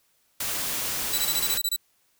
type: noise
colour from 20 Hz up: white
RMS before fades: -29 dBFS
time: 0.4-1.58 s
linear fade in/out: 5 ms
type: tone bursts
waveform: 15% pulse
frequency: 3951 Hz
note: B7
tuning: in tune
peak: -16 dBFS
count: 9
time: 1.13-1.763 s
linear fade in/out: 5 ms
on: 49 ms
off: 24 ms
effects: white hiss -67 dBFS RMS until 2.19 s